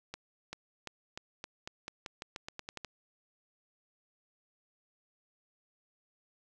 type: accelerating click train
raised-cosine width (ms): 0.2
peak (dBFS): -23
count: 15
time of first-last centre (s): 0.14-2.847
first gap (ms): 390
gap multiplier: 0.88
effects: none